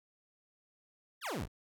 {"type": "exponential sweep", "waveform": "20% pulse", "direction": "down", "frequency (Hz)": [1975.5, 35.57], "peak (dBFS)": -31, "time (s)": [1.21, 1.48], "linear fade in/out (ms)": 50, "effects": []}